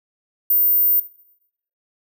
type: tone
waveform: sine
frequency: 14520 Hz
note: A#9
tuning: 47 cents flat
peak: -11 dBFS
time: 0.5-1 s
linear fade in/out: 5 ms
effects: noise-tail reverb RT60 0.8 s tail -20 dB re dry + tanh soft clip ceiling -10 dBFS